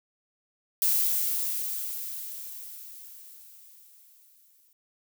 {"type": "noise with exponential decay", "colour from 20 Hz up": "violet", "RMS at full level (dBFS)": -23, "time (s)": [0.82, 4.73], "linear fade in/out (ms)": 1, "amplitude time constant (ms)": 850, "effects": []}